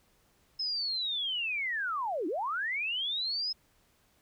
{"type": "linear two-way sweep", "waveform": "sine", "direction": "down then up", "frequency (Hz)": [5190, 289, 5190], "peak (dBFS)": -30, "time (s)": [0.59, 3.53], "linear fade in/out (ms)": 10, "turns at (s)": 2.27, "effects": ["pink hiss -68 dBFS RMS until 4.21 s"]}